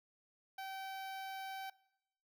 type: tone with notch filter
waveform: sawtooth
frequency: 771 Hz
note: G5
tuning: 29 cents flat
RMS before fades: -45 dBFS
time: 0.58-1.7 s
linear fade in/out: 5 ms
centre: 8000 Hz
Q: 1
effects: noise-tail reverb RT60 0.8 s tail -21 dB re dry